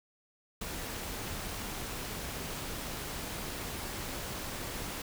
pink noise with amplitude modulation, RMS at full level -37 dBFS, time 0.61-5.02 s, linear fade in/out 5 ms, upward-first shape sine, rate 224 Hz, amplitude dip 45%, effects none

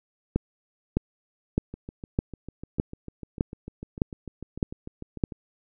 two click trains, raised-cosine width 3 ms, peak -24 / -9 dBFS, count 25 / 9, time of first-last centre 1.74-5.322 / 0.36-5.238 s, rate 6.7 / 1.64 Hz, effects none

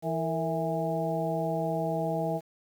harmonic tone with a mistuned harmonic, 163.7 Hz, E3, 12 cents flat, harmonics 1 / 2 / 3 / 4 / 5, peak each -32 / -36 / -35 / -31 / -35 dBFS, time 0.02-2.41 s, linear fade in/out 50 ms, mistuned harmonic 3, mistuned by -92 cents, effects 9-bit

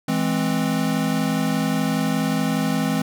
square chord, E augmented, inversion none, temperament equal with one note detuned, 164.81 / 209.8 / 261.6 Hz, E3 / G#3 / B#3, 0 / +18 / 0 cents, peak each -25 / -25 / -24 dBFS, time 0.08-3.02 s, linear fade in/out 5 ms, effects none

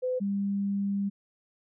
sine tone pair in turn, 507 / 199.41 Hz, B4 / G3, +45 / +30 cents, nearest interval octave + major third, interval 1615 cents, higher first, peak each -26 dBFS, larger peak neither, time 0.02-0.2 / 0.2-1.1 s, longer second, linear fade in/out 20 ms, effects none

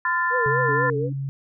sine chord, F major, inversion second, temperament equal with one note detuned, 1023.8 / 1396.9 / 1760 Hz, C6 / F6 / A6, -38 / 0 / 0 cents, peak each -23 / -28 / -23 dBFS, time 0.05-0.9 s, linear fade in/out 2 ms
sine tone with vibrato, 466.2 Hz, A#4, in tune, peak -23 dBFS, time 0.3-1.1 s, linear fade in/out 50 ms, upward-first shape triangle, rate 4.1 Hz, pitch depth 160 cents each way
sine tone with pitch glide, 133 to 137.06 Hz, C3 to C#3, +29 to -19 cents, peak -25 dBFS, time 0.46-1.29 s, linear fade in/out 0 ms, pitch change +52 cents, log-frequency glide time 0.86-1.13 s
sine tone, 283.5 Hz, C#4, 39 cents sharp, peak -32 dBFS, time 0.68-1.13 s, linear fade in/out 10 ms
effects none

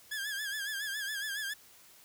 sawtooth tone with vibrato, 1661.2 Hz, G#6, in tune, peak -31 dBFS, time 0.11-1.54 s, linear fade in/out 10 ms, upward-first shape sine, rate 7.2 Hz, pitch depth 86 cents each way, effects white hiss -58 dBFS RMS until 2.04 s

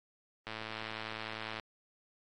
click train, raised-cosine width 0.3 ms, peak -24 dBFS, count 125, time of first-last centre 0.47-1.597 s, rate 110 Hz, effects AAC 32 kbps

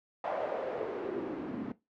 white noise with band-pass filter sweep, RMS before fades -36 dBFS, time 0.24-1.72 s, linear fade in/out 2 ms, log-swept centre 680 to 240 Hz, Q 4.3, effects noise-tail reverb RT60 0.2 s tail -17 dB re dry + low-pass 2000 Hz 12 dB/octave

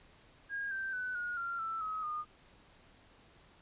sine tone with pitch steps, 1629 / 1563.5 / 1500.7 / 1440.4 / 1382.5 / 1327 / 1273.7 / 1222.5 Hz, G#6 / G6 / F#6 / F#6 / F6 / E6 / D#6 / D#6, -34 / -5 / +24 / -47 / -18 / +11 / +40 / -31 cents, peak -35 dBFS, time 0.49-2.25 s, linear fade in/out 50 ms, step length 220 ms, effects pink hiss -62 dBFS RMS until 3.61 s + resampled to 8000 Hz

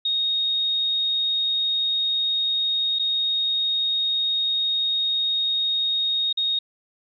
sine tone with dropouts, 3729 Hz, A#7, in tune, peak -20 dBFS, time 0.05-6.59 s, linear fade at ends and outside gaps 5 ms, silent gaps 2.988-2.994 / 6.328-6.372 s, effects none

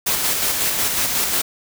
white noise with tremolo, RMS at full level -19 dBFS, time 0.06-1.42 s, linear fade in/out 10 ms, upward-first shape square, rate 5.5 Hz, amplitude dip 30%, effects none

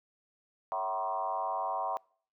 sine tone with frequency modulation, 860 Hz, A5, 40 cents flat, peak -30 dBFS, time 0.72-1.97 s, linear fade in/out 0 ms, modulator 98.9 Hz, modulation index 2.4, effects noise-tail reverb RT60 0.5 s tail -25 dB re dry

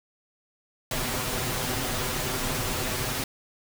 pink noise with comb filter, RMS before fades -29 dBFS, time 0.91-3.24 s, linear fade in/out 2 ms, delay 7.9 ms, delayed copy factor +0.75, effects none

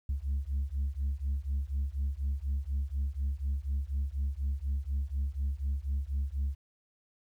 sine beating tone pair, 67.2 / 71.3 Hz, C2 / C#2, +47 / +49 cents, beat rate 4.1 Hz, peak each -31 dBFS, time 0.09-6.55 s, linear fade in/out 5 ms, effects tanh soft clip ceiling -26 dBFS + 11-bit

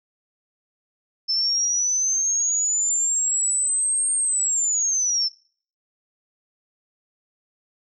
sine linear two-way sweep, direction up then down, 5274 to 8640 to 5274 Hz, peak -19 dBFS, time 1.28-5.29 s, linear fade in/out 20 ms, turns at 4.14 s, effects noise-tail reverb RT60 0.5 s tail -24 dB re dry

